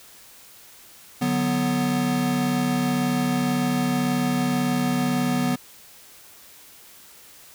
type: chord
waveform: square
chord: B minor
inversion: first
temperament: equal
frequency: 146.83 / 185 / 246.9 Hz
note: D3 / F#3 / B3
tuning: 0 / 0 / 0 cents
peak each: -29 / -28 / -23 dBFS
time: 1.21-5.56 s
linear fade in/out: 10 ms
effects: white hiss -48 dBFS RMS until 7.54 s